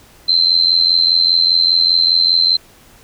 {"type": "tone with amplitude modulation", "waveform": "sine", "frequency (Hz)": 4104, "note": "C8", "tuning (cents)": -34, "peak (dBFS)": -6, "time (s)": [0.28, 2.57], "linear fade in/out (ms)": 10, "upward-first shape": "sine", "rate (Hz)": 85, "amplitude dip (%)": 80, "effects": ["pink hiss -46 dBFS RMS until 3.03 s"]}